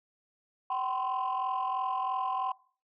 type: tone cluster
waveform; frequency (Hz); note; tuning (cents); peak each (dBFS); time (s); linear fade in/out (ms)
sine; 766 / 1020 / 1063; G5 / C6 / C6; -40 / -44 / +27; -31 / -31 / -34; 0.7-2.52; 5
effects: noise-tail reverb RT60 0.4 s tail -22 dB re dry + tanh soft clip ceiling -24 dBFS